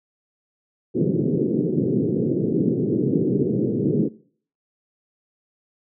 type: band-pass noise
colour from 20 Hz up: white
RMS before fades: -21 dBFS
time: 0.94-4.09 s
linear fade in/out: 20 ms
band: 120 to 420 Hz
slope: 48 dB/octave
effects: noise-tail reverb RT60 0.5 s tail -20 dB re dry